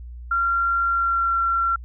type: tone with pitch glide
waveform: sine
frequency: 1377 to 1362.8 Hz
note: F6 to F6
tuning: -25 to -43 cents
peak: -18 dBFS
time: 0.31-1.76 s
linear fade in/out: 5 ms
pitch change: -18 cents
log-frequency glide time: 0.87-1.37 s
effects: added 60 Hz sine -34 dBFS peak until 1.84 s